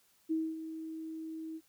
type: tone with ADSR envelope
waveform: sine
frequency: 320 Hz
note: D#4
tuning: 49 cents sharp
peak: -28 dBFS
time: 0.29-1.61 s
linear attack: 24 ms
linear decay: 240 ms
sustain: -11 dB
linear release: 50 ms
effects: white hiss -69 dBFS RMS until 1.68 s